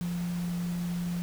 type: tone in noise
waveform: sine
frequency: 174.61 Hz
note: F3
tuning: in tune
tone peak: -29 dBFS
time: 0.01-1.22 s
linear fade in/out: 0 ms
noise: pink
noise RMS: -45 dBFS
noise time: 0.01-1.22 s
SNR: +13 dB
effects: none